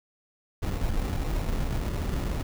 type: noise with sample-and-hold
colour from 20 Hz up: brown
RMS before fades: -28 dBFS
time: 0.62-2.43 s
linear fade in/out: 10 ms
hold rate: 1575 Hz
effects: none